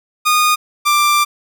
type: tone pair in turn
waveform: sawtooth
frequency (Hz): 1228 / 1181.6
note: D#6 / D6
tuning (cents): -23 / +10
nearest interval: minor second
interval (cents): 67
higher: first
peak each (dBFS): -7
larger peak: neither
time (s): 0.25-0.56 / 0.85-1.25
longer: second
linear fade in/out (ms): 20
effects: none

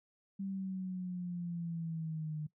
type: linear sweep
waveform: sine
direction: down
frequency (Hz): 196 to 151.3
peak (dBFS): -36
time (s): 0.39-2.47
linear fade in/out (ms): 10
effects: noise-tail reverb RT60 0.1 s tail -19 dB re dry

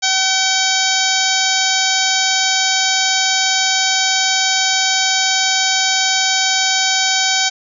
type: harmonic tone with a mistuned harmonic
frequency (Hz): 761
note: F#5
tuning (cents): +48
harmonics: 1 / 2 / 3 / 4 / 5 / 6 / 7 / 8 / 9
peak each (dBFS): -22 / -22 / -22 / -22 / -22 / -22 / -22 / -22 / -22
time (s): 0.02-7.5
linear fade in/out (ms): 20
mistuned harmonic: 4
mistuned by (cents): +64
effects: none

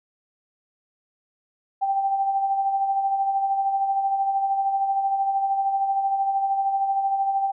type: tone with tremolo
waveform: sine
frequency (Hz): 784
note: G5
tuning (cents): 0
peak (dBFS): -18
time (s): 1.81-7.52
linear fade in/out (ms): 20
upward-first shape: sine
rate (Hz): 13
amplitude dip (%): 45
effects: none

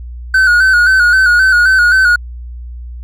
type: tone with vibrato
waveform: triangle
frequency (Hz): 1487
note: F#6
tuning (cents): +8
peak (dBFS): -4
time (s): 0.34-2.16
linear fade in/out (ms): 5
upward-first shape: square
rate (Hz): 3.8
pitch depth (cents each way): 51
effects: added 60 Hz sine -24 dBFS peak until 3.03 s

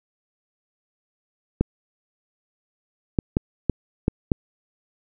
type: clicks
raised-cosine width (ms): 3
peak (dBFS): -5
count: 6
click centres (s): 1.61 / 3.188 / 3.369 / 3.697 / 4.081 / 4.318
effects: none

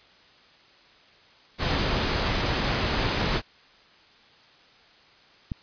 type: noise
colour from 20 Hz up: pink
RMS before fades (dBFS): -25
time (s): 1.58-3.42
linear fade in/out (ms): 50
type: click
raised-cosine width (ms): 5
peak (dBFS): -17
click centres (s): 5.518
effects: white hiss -55 dBFS RMS until 5.62 s + resampled to 11025 Hz

